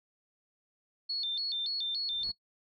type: tone with vibrato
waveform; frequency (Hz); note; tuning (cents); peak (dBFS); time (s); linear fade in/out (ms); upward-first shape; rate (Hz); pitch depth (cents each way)
sine; 3951; B7; 0; -31; 1.09-2.32; 10; square; 3.5; 170
type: noise with exponential growth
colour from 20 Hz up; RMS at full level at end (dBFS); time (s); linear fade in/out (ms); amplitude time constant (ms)
brown; -46; 1.99-2.31; 2; 68
effects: noise-tail reverb RT60 0.1 s tail -19 dB re dry